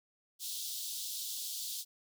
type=high-pass noise; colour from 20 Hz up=pink; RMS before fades=-40 dBFS; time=0.39-1.85 s; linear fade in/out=50 ms; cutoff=3400 Hz; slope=48 dB/octave; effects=none